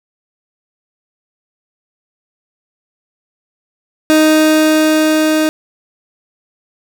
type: tone with level ramp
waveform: 30% pulse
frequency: 311.1 Hz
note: D#4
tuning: in tune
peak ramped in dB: -4 to -8 dBFS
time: 4.1-5.49 s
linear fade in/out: 0 ms
effects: none